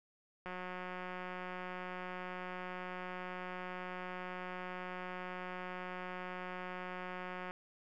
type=click train; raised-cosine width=0.5 ms; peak=-29 dBFS; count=1284; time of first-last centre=0.46-7.509 s; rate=182 Hz; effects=none